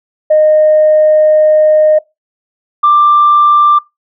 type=tone pair in turn; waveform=sine; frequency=616 / 1182.2 Hz; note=D#5 / D6; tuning=-17 / +11 cents; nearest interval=major seventh; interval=1128 cents; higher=second; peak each=-3 dBFS; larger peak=neither; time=0.3-1.99 / 2.83-3.79 s; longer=first; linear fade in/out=10 ms; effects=noise-tail reverb RT60 0.2 s tail -22 dB re dry + tanh soft clip ceiling 0 dBFS